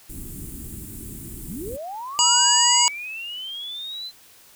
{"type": "band-stop noise", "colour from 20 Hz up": "pink", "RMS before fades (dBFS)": -36, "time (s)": [0.09, 1.77], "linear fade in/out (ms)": 10, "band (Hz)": [360, 7600], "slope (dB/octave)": 48}
{"type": "linear sweep", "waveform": "sine", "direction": "up", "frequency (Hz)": [103.83, 4101], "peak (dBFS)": -30, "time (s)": [1.46, 4.12], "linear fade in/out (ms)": 50}
{"type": "harmonic tone", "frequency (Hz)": 965, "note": "B5", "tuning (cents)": -40, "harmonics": [1, 3, 5, 7, 8], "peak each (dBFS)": [-21, -21, -21, -21, -21], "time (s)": [2.19, 2.88], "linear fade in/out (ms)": 0}
{"effects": ["white hiss -51 dBFS RMS until 4.55 s"]}